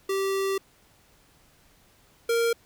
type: tone pair in turn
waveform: square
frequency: 389 / 464.6 Hz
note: G4 / A#4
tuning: -13 / -6 cents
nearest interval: minor third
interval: 307 cents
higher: second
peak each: -25 / -22 dBFS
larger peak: second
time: 0.09-0.58 / 2.29-2.53 s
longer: first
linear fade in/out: 5 ms
effects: pink hiss -60 dBFS RMS until 2.65 s